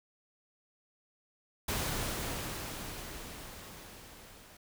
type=noise with level ramp; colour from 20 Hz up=pink; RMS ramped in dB=-33 to -55 dBFS; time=1.68-4.57 s; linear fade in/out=5 ms; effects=none